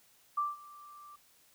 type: tone with ADSR envelope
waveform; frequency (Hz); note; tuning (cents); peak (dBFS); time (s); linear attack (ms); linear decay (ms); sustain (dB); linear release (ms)
sine; 1174.7; D6; 0; -27; 0.37-1.16; 10; 180; -22; 7
effects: white hiss -65 dBFS RMS until 1.54 s